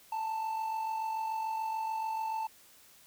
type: tone with amplitude modulation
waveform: triangle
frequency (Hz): 885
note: A5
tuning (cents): +10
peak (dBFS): -28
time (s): 0.12-2.47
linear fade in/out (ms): 5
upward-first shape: sine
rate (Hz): 46.9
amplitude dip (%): 45
effects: white hiss -59 dBFS RMS until 3.06 s